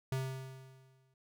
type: tone with exponential decay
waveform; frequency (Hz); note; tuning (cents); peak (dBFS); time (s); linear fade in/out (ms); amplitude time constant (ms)
square; 132; C3; +16; -32; 0.12-1.14; 2; 220
effects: none